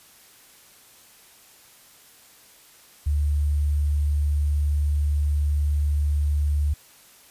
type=tone with sample-and-hold; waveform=sine; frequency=73.42 Hz; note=D2; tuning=in tune; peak=-19 dBFS; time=3.06-6.74 s; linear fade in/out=10 ms; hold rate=8820 Hz; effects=white hiss -52 dBFS RMS until 7.3 s + resampled to 32000 Hz